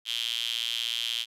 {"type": "tone with high-pass filter", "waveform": "sawtooth", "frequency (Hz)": 116.54, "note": "A#2", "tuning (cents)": 0, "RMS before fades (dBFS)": -31, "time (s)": [0.05, 1.26], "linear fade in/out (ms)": 50, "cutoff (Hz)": 3200, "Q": 8.4, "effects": ["resampled to 32000 Hz"]}